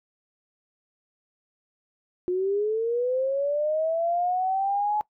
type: linear sweep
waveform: sine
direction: up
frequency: 355.2 to 851 Hz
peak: -22 dBFS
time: 2.28-5.01 s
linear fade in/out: 0 ms
effects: noise-tail reverb RT60 0.1 s tail -21 dB re dry